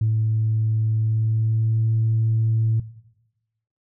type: tone with pitch glide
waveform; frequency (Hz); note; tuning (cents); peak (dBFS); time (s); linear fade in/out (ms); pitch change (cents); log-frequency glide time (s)
sine; 110 to 111.79; A2 to A2; 0 to +28; -16; 0.01-2.8; 5; +28; 1-1.84
effects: noise-tail reverb RT60 1.0 s tail -18 dB re dry + tanh soft clip ceiling -13 dBFS